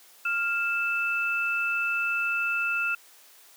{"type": "tone pair together", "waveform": "sine", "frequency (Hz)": [1396.9, 2637], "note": ["F6", "E7"], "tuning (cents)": [0, 0], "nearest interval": "major seventh", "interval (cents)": 1100, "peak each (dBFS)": -27, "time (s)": [0.25, 2.95], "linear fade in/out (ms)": 5, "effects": ["white hiss -54 dBFS RMS until 3.56 s", "high-pass 400 Hz 12 dB/octave"]}